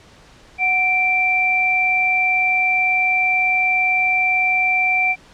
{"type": "tone pair together", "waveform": "sine", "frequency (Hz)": [740, 2349], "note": ["F#5", "D7"], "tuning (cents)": [0, 0], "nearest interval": "octave + minor sixth", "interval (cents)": 2000, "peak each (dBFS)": [-22, -15], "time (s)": [0.58, 5.16], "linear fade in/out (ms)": 50, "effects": ["pink hiss -47 dBFS RMS until 5.33 s", "low-pass 6000 Hz 12 dB/octave"]}